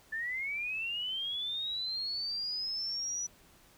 sine linear sweep, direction up, 1745 to 5920 Hz, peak -33 dBFS, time 0.12-3.27 s, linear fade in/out 10 ms, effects pink hiss -61 dBFS RMS until 3.77 s

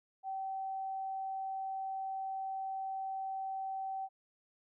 sine tone, 770 Hz, G5, 31 cents flat, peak -36 dBFS, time 0.23-4.09 s, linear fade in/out 50 ms, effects none

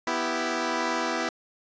10% pulse chord, E minor, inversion second, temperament equal, 246.9 / 329.6 / 392 Hz, B3 / E4 / G4, 0 / 0 / 0 cents, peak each -22 / -20 / -25 dBFS, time 0.07-1.29 s, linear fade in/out 2 ms, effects resampled to 16000 Hz + 9-bit

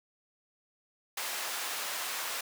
pink high-pass noise, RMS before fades -36 dBFS, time 1.17-2.41 s, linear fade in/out 5 ms, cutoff 900 Hz, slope 12 dB/octave, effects none

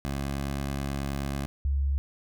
15% pulse / sine tone pair in turn, 69.3 / 69.3 Hz, C#2 / C#2, 0 / 0 cents, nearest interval unison, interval 0 cents, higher neither, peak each -23 dBFS, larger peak neither, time 0.05-1.46 / 1.65-1.98 s, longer first, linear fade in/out 0 ms, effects none

